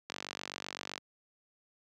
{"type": "click train", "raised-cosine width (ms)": 0.2, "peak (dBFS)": -20, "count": 43, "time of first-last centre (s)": [0.1, 0.979], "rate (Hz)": 47.8, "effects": ["high-pass 150 Hz 12 dB/octave"]}